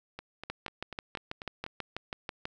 two click trains, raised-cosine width 0.3 ms, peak -19 / -24 dBFS, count 13 / 7, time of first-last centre 0.5-2.454 / 0.19-1.664 s, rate 6.14 / 4.07 Hz, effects none

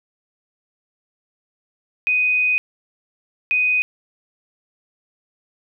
sine tone bursts at uneven times, 2496 Hz, D#7, 5 cents sharp, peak -15 dBFS, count 2, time 2.07-2.58 / 3.51-3.82 s, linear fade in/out 0 ms, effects none

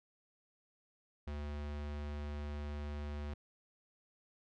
square tone, 73.42 Hz, D2, in tune, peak -40 dBFS, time 1.27-3.34 s, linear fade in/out 5 ms, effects low-pass 4000 Hz 12 dB/octave

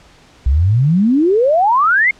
sine exponential sweep, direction up, 61 to 2186 Hz, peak -9 dBFS, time 0.46-2.11 s, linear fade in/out 5 ms, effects pink hiss -46 dBFS RMS until 2.19 s + low-pass 6000 Hz 12 dB/octave

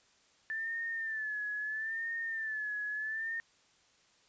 sine tone with vibrato, 1760 Hz, A6, in tune, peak -34 dBFS, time 0.5-3.4 s, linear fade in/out 0 ms, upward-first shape sine, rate 0.76 Hz, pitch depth 74 cents each way, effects white hiss -67 dBFS RMS until 4.28 s + resampled to 16000 Hz

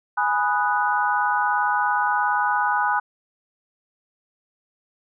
sine chord, G# minor seventh, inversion none, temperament equal, 830.6 / 987.8 / 1244.5 / 1480 Hz, G#5 / B5 / D#6 / F#6, 0 / 0 / 0 / 0 cents, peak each -23 / -24 / -26 / -24 dBFS, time 0.17-3 s, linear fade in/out 10 ms, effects none

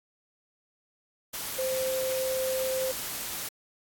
sine tone in noise, 521 Hz, C5, 7 cents flat, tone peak -27 dBFS, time 1.58-2.92 s, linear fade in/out 10 ms, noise white, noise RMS -35 dBFS, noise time 1.33-3.49 s, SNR +5 dB, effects AAC 64 kbps

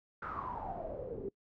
pink noise with low-pass filter sweep, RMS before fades -41 dBFS, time 0.22-1.29 s, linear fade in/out 5 ms, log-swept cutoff 1400 to 380 Hz, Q 9.8, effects noise-tail reverb RT60 0.1 s tail -23 dB re dry

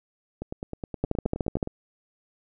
two click trains, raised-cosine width 2 ms, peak -11 / -19 dBFS, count 9 / 13, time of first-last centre 1.04-1.628 / 0.42-1.674 s, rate 13.6 / 9.57 Hz, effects none

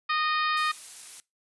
harmonic tone, 617 Hz, D#5, 15 cents flat, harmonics 2 / 3 / 4 / 5 / 6 / 7 / 8, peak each -26 / -31 / -32 / -39 / -36 / -39 / -41 dBFS, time 0.09-0.72 s, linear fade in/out 10 ms
blue noise, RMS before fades -41 dBFS, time 0.57-1.2 s, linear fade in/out 0 ms
effects noise-tail reverb RT60 0.2 s tail -21 dB re dry + resampled to 24000 Hz

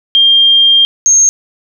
sine tone pair in turn, 3200 / 6439 Hz, G7 / G8, +35 / +46 cents, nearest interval octave, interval 1211 cents, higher second, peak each -4 dBFS, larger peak neither, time 0.15-0.85 / 1.06-1.29 s, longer first, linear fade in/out 0 ms, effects none

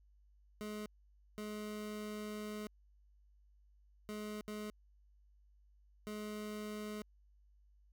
25% pulse tone bursts at uneven times, 211.4 Hz, G#3, 31 cents sharp, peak -38 dBFS, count 5, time 0.61-0.86 / 1.38-2.67 / 4.09-4.41 / 4.48-4.7 / 6.07-7.02 s, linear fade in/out 0 ms, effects added 50 Hz sine -64 dBFS peak until 7.92 s

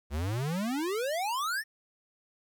square exponential sweep, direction up, 67.6 to 1864.7 Hz, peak -30 dBFS, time 0.1-1.64 s, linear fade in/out 50 ms, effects 11-bit

